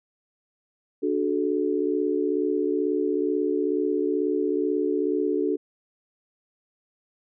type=chord; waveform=sine; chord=D major; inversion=none; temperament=equal with one note detuned; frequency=293.7 / 370 / 432.2 Hz; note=D4 / F#4 / A4; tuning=0 / 0 / -31 cents; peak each=-26 dBFS; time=1.02-5.57 s; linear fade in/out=20 ms; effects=none

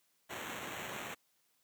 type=noise with sample-and-hold; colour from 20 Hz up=white; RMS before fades=-43 dBFS; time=0.29-1.15 s; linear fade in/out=20 ms; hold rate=4900 Hz; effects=white hiss -75 dBFS RMS until 1.63 s + high-pass 100 Hz 12 dB/octave

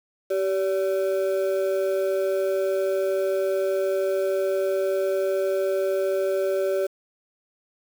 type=ring-modulated tone; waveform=triangle; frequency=479.5 Hz; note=A#4; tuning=49 cents sharp; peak=-16 dBFS; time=0.3-6.87 s; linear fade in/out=10 ms; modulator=93.4 Hz; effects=7-bit

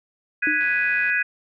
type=chord; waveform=sine; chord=G# minor seventh; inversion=third; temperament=equal; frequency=1480 / 1661.2 / 1975.5 / 2489 Hz; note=F#6 / G#6 / B6 / D#7; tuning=0 / 0 / 0 / 0 cents; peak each=-26 / -22 / -27 / -24 dBFS; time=0.42-1.23 s; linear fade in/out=10 ms
type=tone with exponential decay; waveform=sine; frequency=305.7 Hz; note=D#4; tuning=30 cents flat; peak=-22 dBFS; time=0.47-0.75 s; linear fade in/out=1 ms; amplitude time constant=59 ms
type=click train; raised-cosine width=0.3 ms; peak=-26 dBFS; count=47; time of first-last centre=0.61-1.098 s; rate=94.2 Hz
effects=none

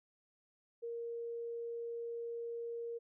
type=tone; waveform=sine; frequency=467.2 Hz; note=A#4; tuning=4 cents sharp; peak=-39 dBFS; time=0.82-2.99 s; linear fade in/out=20 ms; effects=none

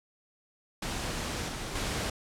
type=noise with level steps; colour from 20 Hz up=pink; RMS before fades=-34 / -37 / -32 dBFS; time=0.82-2.1 s; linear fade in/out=5 ms; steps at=1.48 / 1.75 s; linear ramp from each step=5 ms; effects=low-pass 9000 Hz 12 dB/octave

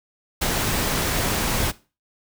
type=noise with ADSR envelope; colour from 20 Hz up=pink; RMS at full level=-21 dBFS; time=0.41-1.72 s; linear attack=12 ms; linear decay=47 ms; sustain=-2 dB; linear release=24 ms; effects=noise-tail reverb RT60 0.3 s tail -17 dB re dry

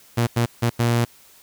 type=tone bursts at uneven times; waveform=sawtooth; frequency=118.3 Hz; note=A#2; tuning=26 cents sharp; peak=-13 dBFS; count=4; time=0.17-0.27 / 0.36-0.46 / 0.62-0.7 / 0.79-1.05 s; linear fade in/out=10 ms; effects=white hiss -51 dBFS RMS until 1.42 s

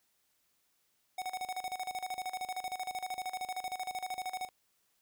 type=tone with tremolo; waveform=square; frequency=743 Hz; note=F#5; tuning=7 cents sharp; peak=-35 dBFS; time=1.18-4.49 s; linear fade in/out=5 ms; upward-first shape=square; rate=13 Hz; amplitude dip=80%; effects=white hiss -75 dBFS RMS until 5.01 s

